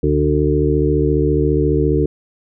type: harmonic tone with a mistuned harmonic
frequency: 74.6 Hz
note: D2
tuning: 28 cents sharp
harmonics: 1 / 2 / 4 / 5 / 6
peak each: -19 / -19 / -19 / -19 / -19 dBFS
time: 0.03-2.06 s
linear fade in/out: 5 ms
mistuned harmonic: 1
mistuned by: -65 cents
effects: none